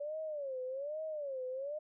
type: tone with vibrato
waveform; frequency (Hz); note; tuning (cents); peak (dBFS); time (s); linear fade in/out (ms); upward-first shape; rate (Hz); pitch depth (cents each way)
sine; 567; C#5; +39; -37; 0-1.79; 10; sine; 1.2; 190
effects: none